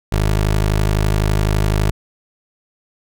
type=tone; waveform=20% pulse; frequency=51.91 Hz; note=G#1; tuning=in tune; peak=-9 dBFS; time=0.12-1.91 s; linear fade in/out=5 ms; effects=none